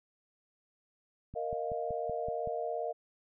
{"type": "click train", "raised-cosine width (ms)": 5, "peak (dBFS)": -32, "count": 7, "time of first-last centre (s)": [1.34, 2.474], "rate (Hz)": 5.29}
{"type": "chord", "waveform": "sine", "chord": "Bb suspended fourth", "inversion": "none", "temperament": "just", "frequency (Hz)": [466.2, 621.6, 699.2], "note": ["Bb4", "Eb5", "F5"], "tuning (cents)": [0, -2, 2], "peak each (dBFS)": -37, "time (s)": [1.35, 2.93], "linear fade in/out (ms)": 20}
{"effects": []}